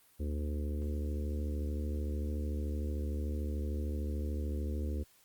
harmonic tone with a mistuned harmonic, 73.42 Hz, D2, in tune, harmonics 1 / 3 / 4 / 5 / 6 / 7, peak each -33 / -43 / -45 / -47 / -49 / -50 dBFS, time 0.19-5.04 s, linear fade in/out 20 ms, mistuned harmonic 1, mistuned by +16 cents, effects white hiss -65 dBFS RMS until 5.24 s + Opus 32 kbps

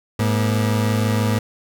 30% pulse tone pair together, 106.86 / 239.9 Hz, G#2 / A#3, +50 / +50 cents, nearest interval octave + major second, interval 1400 cents, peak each -15 / -21 dBFS, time 0.19-1.39 s, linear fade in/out 5 ms, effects none

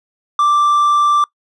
triangle tone, 1175 Hz, D6, 1 cent sharp, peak -8 dBFS, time 0.39-1.24 s, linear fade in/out 2 ms, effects noise-tail reverb RT60 0.1 s tail -22 dB re dry + resampled to 24000 Hz

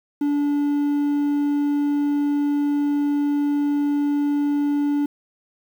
triangle tone, 289.3 Hz, D4, 26 cents flat, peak -16 dBFS, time 0.21-5.06 s, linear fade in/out 5 ms, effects 8-bit

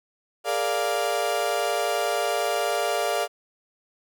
35% pulse chord, Bb dominant seventh, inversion third, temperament equal, 415.3 / 466.2 / 587.3 / 698.5 Hz, Ab4 / Bb4 / D5 / F5, 0 / 0 / 0 / 0 cents, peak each -29 / -29 / -26 / -25 dBFS, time 0.44-3.28 s, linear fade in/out 50 ms, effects none

